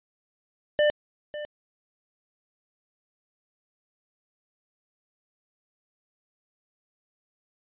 square tone with echo, 596 Hz, D5, 25 cents sharp, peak -19 dBFS, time 0.79-0.9 s, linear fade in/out 0 ms, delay 550 ms, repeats 1, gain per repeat -14 dB, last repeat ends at 1.45 s, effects resampled to 8000 Hz

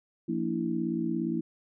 harmonic tone with a mistuned harmonic, 57.6 Hz, A#1, 20 cents flat, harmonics 3 / 4 / 5 / 6, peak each -34 / -32 / -36 / -31 dBFS, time 0.28-1.41 s, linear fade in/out 10 ms, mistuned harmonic 6, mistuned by -94 cents, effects none

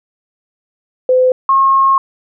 sine tone pair in turn, 510 / 1080.7 Hz, C5 / C#6, -44 / -44 cents, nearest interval octave + minor second, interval 1300 cents, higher second, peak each -7 / -7 dBFS, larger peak neither, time 1.09-1.32 / 1.49-1.98 s, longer second, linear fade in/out 2 ms, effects none

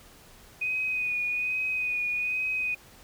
sine tone with vibrato, 2489 Hz, D#7, in tune, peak -26 dBFS, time 0.61-2.75 s, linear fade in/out 10 ms, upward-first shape sine, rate 1.2 Hz, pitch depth 26 cents each way, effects pink hiss -53 dBFS RMS until 3.03 s

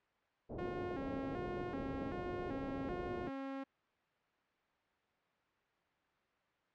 white low-pass noise, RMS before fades -45 dBFS, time 0.49-3.3 s, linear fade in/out 20 ms, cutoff 540 Hz, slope 24 dB/octave
sawtooth tone with vibrato, 311.1 Hz, D#4, in tune, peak -37 dBFS, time 0.58-3.64 s, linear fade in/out 10 ms, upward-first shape square, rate 1.3 Hz, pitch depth 240 cents each way
effects white hiss -75 dBFS RMS until 6.74 s + low-pass 2000 Hz 12 dB/octave

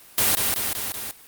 white noise with echo, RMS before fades -19 dBFS, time 0.18-0.35 s, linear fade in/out 0 ms, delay 190 ms, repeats 4, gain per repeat -3 dB, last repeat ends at 1.11 s, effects white hiss -48 dBFS RMS until 1.27 s + Opus 32 kbps

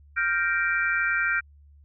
sine chord, G minor seventh, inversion third, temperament equal, 1396.9 / 1568 / 1864.7 / 2349 Hz, F6 / G6 / Bb6 / D7, 0 / 0 / 0 / 0 cents, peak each -26 / -26 / -30 / -29 dBFS, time 0.16-1.41 s, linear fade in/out 20 ms, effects added 72 Hz sine -50 dBFS peak until 1.84 s

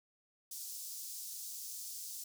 pink high-pass noise, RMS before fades -45 dBFS, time 0.51-2.24 s, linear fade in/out 5 ms, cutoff 5300 Hz, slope 24 dB/octave, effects none

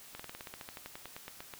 slowing click train, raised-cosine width 0.3 ms, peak -27 dBFS, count 18, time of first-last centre 0.15-1.538 s, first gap 45 ms, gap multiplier 1.07, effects white hiss -53 dBFS RMS until 1.59 s

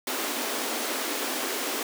pink high-pass noise, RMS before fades -30 dBFS, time 0.07-1.83 s, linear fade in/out 2 ms, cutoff 230 Hz, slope 96 dB/octave, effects none

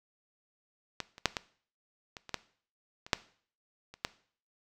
clicks, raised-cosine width 0.2 ms, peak -16 / -29 / -6 / -14 / -25 / -26 / -13 / -28 / -6 / -30 / -12 dBFS, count 11, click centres 1.003 / 1.181 / 1.257 / 1.368 / 2.168 / 2.293 / 2.343 / 3.065 / 3.132 / 3.94 / 4.049 s, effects noise-tail reverb RT60 0.5 s tail -18 dB re dry

